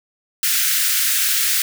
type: high-pass noise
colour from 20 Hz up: white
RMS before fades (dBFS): -18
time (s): 0.43-1.62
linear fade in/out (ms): 2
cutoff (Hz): 1400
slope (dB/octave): 48
effects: none